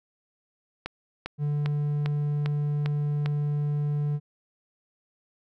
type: click train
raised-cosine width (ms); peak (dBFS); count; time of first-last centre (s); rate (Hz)
0.3; -16; 7; 0.86-3.26; 2.5
type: tone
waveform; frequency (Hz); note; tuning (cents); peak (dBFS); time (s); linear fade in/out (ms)
triangle; 146.83; D3; 0; -22; 1.38-4.2; 50
effects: none